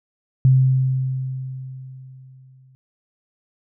sine tone with exponential decay, 130.81 Hz, C3, in tune, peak -9 dBFS, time 0.45-2.75 s, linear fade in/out 0 ms, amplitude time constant 500 ms, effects none

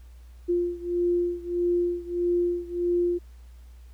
sine beating tone pair, 349.2 / 350.8 Hz, F4 / F4, 0 / +8 cents, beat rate 1.6 Hz, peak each -25 / -27 dBFS, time 0.48-3.19 s, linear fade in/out 20 ms, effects added 60 Hz sine -44 dBFS peak until 3.93 s + pink hiss -63 dBFS RMS until 3.93 s

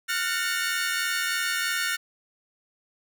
sawtooth chord, Gb major seventh, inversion third, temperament equal with one note detuned, 1396.9 / 1480 / 1816.8 / 2217 Hz, F6 / Gb6 / Bb6 / Db7, 0 / 0 / -45 / 0 cents, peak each -27 / -27 / -26 / -30 dBFS, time 0.08-1.97 s, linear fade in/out 20 ms, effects none

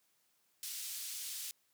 white band-pass noise, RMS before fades -43 dBFS, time 0.63-1.51 s, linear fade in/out 0 ms, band 3300 to 13000 Hz, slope 12 dB/octave, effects white hiss -75 dBFS RMS until 1.73 s + high-pass 100 Hz 12 dB/octave

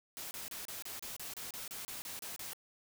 white noise bursts, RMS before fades -44 dBFS, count 14, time 0.17-2.533 s, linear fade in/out 0 ms, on 140 ms, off 31 ms, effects none

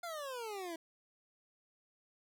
25% pulse exponential sweep, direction down, 710 to 321.1 Hz, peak -37 dBFS, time 0.03-0.76 s, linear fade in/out 5 ms, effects none

